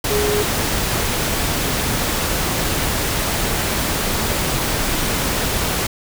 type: tone in noise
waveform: sine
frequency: 416.4 Hz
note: G#4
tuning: 5 cents sharp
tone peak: -18 dBFS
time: 0.1-0.43 s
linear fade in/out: 5 ms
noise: pink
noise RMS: -20 dBFS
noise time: 0.04-5.87 s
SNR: -1 dB
effects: none